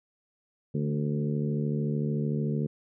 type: harmonic tone with a mistuned harmonic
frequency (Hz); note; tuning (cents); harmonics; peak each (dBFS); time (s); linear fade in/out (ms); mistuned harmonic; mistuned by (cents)
73.42; D2; 0; 2 / 3 / 4 / 5 / 6 / 7; -28 / -31 / -41 / -38 / -37 / -46; 0.74-2.67; 10; 4; -19
effects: none